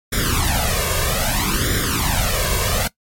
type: noise with flanger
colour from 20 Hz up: pink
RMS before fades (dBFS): -19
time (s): 0.12-2.88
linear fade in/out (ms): 10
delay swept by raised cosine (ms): 0.55 to 1.85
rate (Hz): 0.62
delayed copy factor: +0.9
effects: noise-tail reverb RT60 0.1 s tail -20 dB re dry + MP3 64 kbps